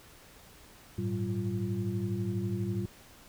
sine tone cluster, 101.5 / 113.7 / 190.8 / 347.8 Hz, G#2 / A#2 / G3 / F4, -39 / -43 / -47 / -7 cents, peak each -36 / -34 / -34 / -38 dBFS, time 0.98-2.86 s, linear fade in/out 5 ms, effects pink hiss -55 dBFS RMS until 3.28 s

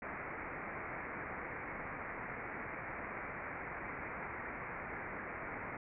white low-pass noise, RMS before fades -44 dBFS, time 0.02-5.77 s, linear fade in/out 2 ms, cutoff 2300 Hz, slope 96 dB/octave, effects none

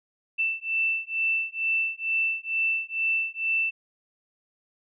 sine beating tone pair, 2663 / 2665.2 Hz, E7 / E7, +17 / +18 cents, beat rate 2.2 Hz, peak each -27 dBFS, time 0.38-3.71 s, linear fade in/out 20 ms, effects none

